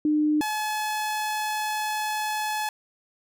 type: tone pair in turn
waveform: sine / sawtooth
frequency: 302.3 / 855 Hz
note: D#4 / A5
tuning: -50 / -50 cents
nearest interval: octave + tritone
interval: 1800 cents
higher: second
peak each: -19 / -22 dBFS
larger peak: first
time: 0.05-0.41 / 0.41-2.69 s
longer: second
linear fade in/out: 2 ms
effects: none